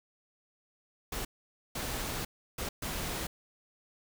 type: noise bursts at uneven times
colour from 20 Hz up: pink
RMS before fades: -36 dBFS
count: 4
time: 1.12-1.25 / 1.75-2.25 / 2.58-2.69 / 2.82-3.27 s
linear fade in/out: 5 ms
effects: none